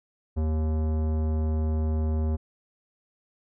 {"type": "tone with tanh clipping", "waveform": "sine", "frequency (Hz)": 78.2, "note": "D#2", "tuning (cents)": 9, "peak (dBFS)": -25, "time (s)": [0.36, 2.37], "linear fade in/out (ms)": 20, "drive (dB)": 17, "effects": []}